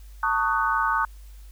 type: chord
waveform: sine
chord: D# half-diminished seventh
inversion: second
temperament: just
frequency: 896 / 1120.1 / 1244.5 / 1493.4 Hz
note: A5 / C#6 / D#6 / F#6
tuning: +31 / +18 / 0 / +16 cents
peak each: -26 dBFS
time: 0.23-1.05 s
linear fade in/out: 2 ms
effects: added 50 Hz sine -41 dBFS peak until 1.51 s + white hiss -58 dBFS RMS until 1.51 s